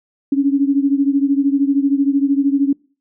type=beating tone pair; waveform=sine; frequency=275.1 / 288.1 Hz; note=C#4 / D4; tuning=-13 / -33 cents; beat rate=13 Hz; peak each=-14 / -17 dBFS; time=0.32-2.73 s; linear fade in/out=5 ms; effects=noise-tail reverb RT60 0.4 s tail -25 dB re dry